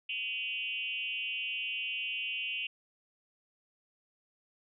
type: tone with frequency modulation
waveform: sine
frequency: 2758 Hz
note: F7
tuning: 22 cents flat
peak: -33 dBFS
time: 0.09-2.67 s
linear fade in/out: 5 ms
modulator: 240 Hz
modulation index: 1.2
effects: none